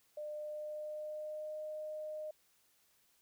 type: tone with pitch glide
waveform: sine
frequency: 601 to 614.3 Hz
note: D5 to D#5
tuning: +40 to -22 cents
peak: -40 dBFS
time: 0.17-2.31 s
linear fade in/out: 5 ms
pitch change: +38 cents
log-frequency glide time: 0.28-1.59 s
effects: white hiss -72 dBFS RMS until 3.21 s